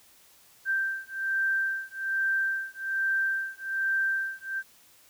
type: beating tone pair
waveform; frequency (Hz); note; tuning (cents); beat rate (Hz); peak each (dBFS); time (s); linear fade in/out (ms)
sine; 1568 / 1569.2; G6 / G6; 0 / +1; 1.2; -29; 0.65-4.63; 50
effects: white hiss -58 dBFS RMS until 5.09 s